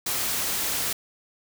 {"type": "noise", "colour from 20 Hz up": "white", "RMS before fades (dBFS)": -27, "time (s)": [0.06, 0.93], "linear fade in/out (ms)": 5, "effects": []}